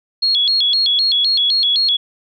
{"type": "tone with vibrato", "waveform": "sine", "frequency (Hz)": 3800, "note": "A#7", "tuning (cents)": 33, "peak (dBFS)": -12, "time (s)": [0.22, 1.97], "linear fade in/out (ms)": 10, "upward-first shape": "square", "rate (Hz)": 3.9, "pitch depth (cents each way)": 210, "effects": []}